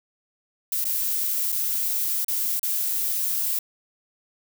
violet noise with dropouts, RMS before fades -25 dBFS, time 0.72-3.59 s, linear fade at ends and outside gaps 2 ms, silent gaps 0.843-0.852 / 1.52-1.525 / 2.246-2.282 / 2.595-2.63 s, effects none

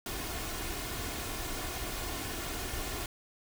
pink noise with comb filter, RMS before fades -37 dBFS, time 0.06-3.06 s, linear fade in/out 2 ms, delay 2.8 ms, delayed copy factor +0.5, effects none

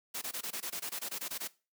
white noise bursts, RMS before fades -38 dBFS, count 14, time 0.14-1.478 s, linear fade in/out 10 ms, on 77 ms, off 20 ms, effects noise-tail reverb RT60 0.3 s tail -19 dB re dry + high-pass 200 Hz 12 dB/octave

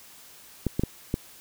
clicks, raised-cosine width 3 ms, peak -11 dBFS, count 4, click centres 0.667 / 0.795 / 0.836 / 1.141 s, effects white hiss -50 dBFS RMS until 1.4 s

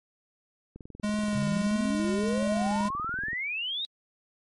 click train, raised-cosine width 3 ms, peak -30 dBFS, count 55, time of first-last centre 0.76-3.331 s, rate 21 Hz
square tone with vibrato, 207.7 Hz, G#3, in tune, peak -27 dBFS, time 1.03-2.89 s, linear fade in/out 10 ms, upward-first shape triangle, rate 1.6 Hz, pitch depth 32 cents each way
sine exponential sweep, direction up, 129.3 to 3850 Hz, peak -29 dBFS, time 1.35-3.85 s, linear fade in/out 0 ms
effects MP3 48 kbps

